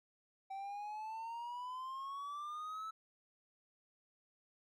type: exponential sweep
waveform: triangle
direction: up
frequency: 770 to 1318 Hz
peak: -40 dBFS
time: 0.5-2.91 s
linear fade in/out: 10 ms
effects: none